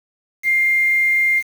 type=tone with quantisation; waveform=sine; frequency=2108 Hz; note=C7; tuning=12 cents sharp; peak=-13 dBFS; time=0.43-1.43 s; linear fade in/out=50 ms; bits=6; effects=none

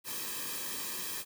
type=noise with comb filter; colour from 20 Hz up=white; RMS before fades=-38 dBFS; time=0.04-1.25 s; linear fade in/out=50 ms; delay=1.4 ms; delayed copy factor=-0.85; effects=none

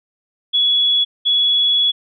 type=tone pair in turn; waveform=sine; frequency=3380 / 3380 Hz; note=G#7 / G#7; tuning=+30 / +30 cents; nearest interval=unison; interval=0 cents; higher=neither; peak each=-12 dBFS; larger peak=neither; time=0.53-1.05 / 1.25-1.92 s; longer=second; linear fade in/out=20 ms; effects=none

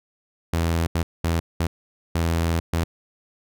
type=tone bursts at uneven times; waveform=sawtooth; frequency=83.2 Hz; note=E2; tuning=17 cents sharp; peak=-16 dBFS; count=6; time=0.53-0.87 / 0.95-1.03 / 1.24-1.4 / 1.6-1.67 / 2.15-2.6 / 2.73-2.84 s; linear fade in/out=5 ms; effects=none

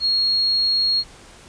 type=tone; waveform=sine; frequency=4294 Hz; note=C8; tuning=44 cents sharp; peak=-16 dBFS; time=0-1.04 s; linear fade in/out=50 ms; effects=pink hiss -45 dBFS RMS until 1.48 s + resampled to 22050 Hz

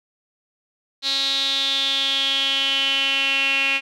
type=tone with band-pass filter sweep; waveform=sawtooth; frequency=273.1 Hz; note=C#4; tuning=26 cents flat; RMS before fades=-21 dBFS; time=1.02-3.81 s; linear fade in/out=50 ms; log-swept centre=4000 to 2600 Hz; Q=8.5; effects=none

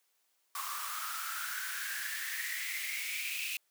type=noise with high-pass filter sweep; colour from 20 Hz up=white; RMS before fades=-38 dBFS; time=0.55-3.57 s; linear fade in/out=2 ms; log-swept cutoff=1100 to 2600 Hz; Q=8.7; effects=white hiss -75 dBFS RMS until 3.7 s + high-pass 400 Hz 12 dB/octave

